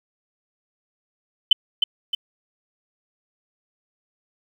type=tone with echo; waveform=sine; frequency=3050 Hz; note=G7; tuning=48 cents flat; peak=-8 dBFS; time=1.51-1.53 s; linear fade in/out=5 ms; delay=310 ms; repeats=2; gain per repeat=-6 dB; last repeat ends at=2.15 s; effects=8-bit